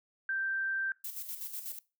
sine tone, 1568 Hz, G6, in tune, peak -30 dBFS, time 0.29-0.92 s, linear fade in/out 2 ms
violet noise with tremolo, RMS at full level -39 dBFS, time 1.04-1.79 s, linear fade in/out 5 ms, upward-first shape square, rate 8.1 Hz, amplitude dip 55%
effects noise-tail reverb RT60 0.3 s tail -21 dB re dry

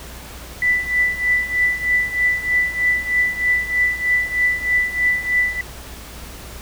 sine tone with tremolo, 1983 Hz, B6, 7 cents sharp, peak -12 dBFS, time 0.62-5.61 s, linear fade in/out 2 ms, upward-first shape triangle, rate 3.2 Hz, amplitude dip 85%, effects added 60 Hz sine -37 dBFS peak until 6.61 s + pink hiss -37 dBFS RMS until 6.61 s

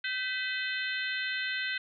harmonic tone with a mistuned harmonic, 513 Hz, C5, 34 cents flat, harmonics 3 / 4 / 5 / 6 / 7 / 8, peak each -34 / -36 / -39 / -40 / -41 / -42 dBFS, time 0.04-1.78 s, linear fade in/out 5 ms, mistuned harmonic 4, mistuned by -54 cents, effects none

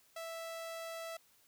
sawtooth tone, 659 Hz, E5, 1 cent flat, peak -38 dBFS, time 0.16-1.17 s, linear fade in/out 5 ms, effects white hiss -68 dBFS RMS until 1.47 s

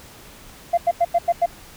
sine tone bursts, 688 Hz, F5, 26 cents flat, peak -12 dBFS, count 6, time 0.73-1.461 s, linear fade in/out 10 ms, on 46 ms, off 91 ms, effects tanh soft clip ceiling -10 dBFS + pink hiss -44 dBFS RMS until 1.76 s

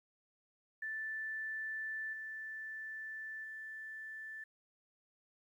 sine tone with level steps, 1760 Hz, A6, in tune, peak -38 / -42 / -44 dBFS, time 0.82-4.44 s, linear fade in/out 5 ms, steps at 2.13 / 3.44 s, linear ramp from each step 2 ms, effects 12-bit

